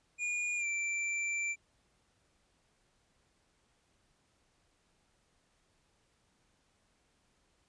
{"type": "tone with pitch glide", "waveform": "square", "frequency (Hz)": [2435, 2347], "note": ["D#7", "D7"], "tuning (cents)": [-38, -2], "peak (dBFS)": -33, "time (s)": [0.18, 1.56], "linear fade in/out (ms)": 50, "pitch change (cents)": -64, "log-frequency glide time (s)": [0.56, 0.66], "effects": ["pink hiss -73 dBFS RMS until 7.68 s", "resampled to 22050 Hz"]}